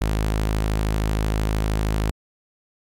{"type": "tone", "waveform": "sawtooth", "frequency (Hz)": 53, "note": "G#1", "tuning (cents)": 36, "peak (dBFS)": -16, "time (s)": [0.01, 2.11], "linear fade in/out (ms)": 5, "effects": ["AAC 64 kbps"]}